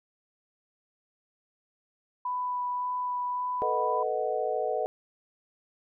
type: tone with vibrato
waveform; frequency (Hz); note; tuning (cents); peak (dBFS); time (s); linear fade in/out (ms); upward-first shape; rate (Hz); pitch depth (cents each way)
sine; 991; B5; +6; -28; 2.25-4.03; 5; sine; 1.8; 8
type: chord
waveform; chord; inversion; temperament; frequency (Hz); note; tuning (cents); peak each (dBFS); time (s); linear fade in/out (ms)
sine; B dominant seventh; third; equal; 440 / 493.9 / 622.3 / 740; A4 / B4 / D#5 / F#5; 0 / 0 / 0 / 0; -32; 3.62-4.86; 0
effects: none